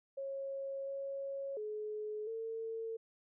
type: tone with pitch steps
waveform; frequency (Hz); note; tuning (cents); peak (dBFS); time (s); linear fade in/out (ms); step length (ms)
sine; 546 / 550 / 425.6 / 450.6; C#5 / C#5 / G#4 / A4; -26 / -14 / +42 / +41; -38; 0.17-2.97; 10; 700
effects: none